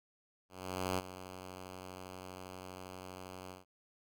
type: tone with ADSR envelope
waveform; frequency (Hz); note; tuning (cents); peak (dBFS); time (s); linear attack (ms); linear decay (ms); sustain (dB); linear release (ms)
5% pulse; 92.5; F#2; 0; -21; 0.49-3.65; 490; 32; -14; 140
effects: none